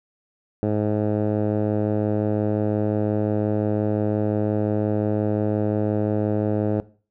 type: tone with low-pass filter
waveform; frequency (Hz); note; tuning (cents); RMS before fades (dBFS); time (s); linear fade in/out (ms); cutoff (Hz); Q
10% pulse; 105.7; G#2; +31; -22; 0.63-6.8; 0; 570; 0.93
effects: noise-tail reverb RT60 0.4 s tail -19 dB re dry